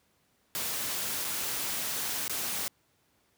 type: noise with dropouts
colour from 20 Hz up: white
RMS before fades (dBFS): -33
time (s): 0.55-2.68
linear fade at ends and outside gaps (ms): 0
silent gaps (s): 1.245-1.249 / 2.28-2.296
effects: pink hiss -70 dBFS RMS until 3.37 s + high-pass 80 Hz 12 dB/octave